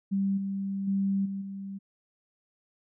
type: tone with level steps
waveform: sine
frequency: 195.9 Hz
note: G3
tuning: 1 cent flat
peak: -24 / -29 / -24 / -31 / -35 dBFS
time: 0.11-1.79 s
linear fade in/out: 20 ms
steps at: 0.37 / 0.87 / 1.25 / 1.41 s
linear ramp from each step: 10 ms
effects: none